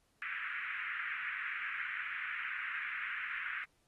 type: band-pass noise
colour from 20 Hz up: pink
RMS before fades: -40 dBFS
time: 0.22-3.64 s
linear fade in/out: 0 ms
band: 1400 to 2400 Hz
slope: 48 dB/octave
effects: pink hiss -75 dBFS RMS until 3.87 s + AAC 32 kbps